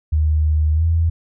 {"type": "tone with pitch glide", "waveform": "sine", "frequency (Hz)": [77, 82.53], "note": ["D#2", "E2"], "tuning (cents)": [-17, 3], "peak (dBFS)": -13, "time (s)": [0.12, 1.1], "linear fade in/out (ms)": 10, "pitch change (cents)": 120, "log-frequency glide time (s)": [0.74, 0.84], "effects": []}